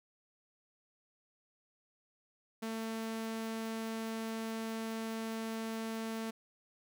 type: tone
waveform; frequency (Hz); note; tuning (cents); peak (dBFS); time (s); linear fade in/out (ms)
sawtooth; 223.8; A3; +30; -33; 2.62-6.31; 10
effects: none

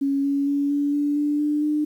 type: tone with pitch steps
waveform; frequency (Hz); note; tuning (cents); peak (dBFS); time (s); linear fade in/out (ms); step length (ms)
sine; 277.2 / 280.4 / 283.7 / 287 / 290.3 / 293.7 / 297.1 / 300.5; C#4 / C#4 / C#4 / D4 / D4 / D4 / D4 / D4; 0 / +20 / +40 / -40 / -20 / 0 / +20 / +40; -19; 0.01-1.85; 10; 230
effects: 9-bit

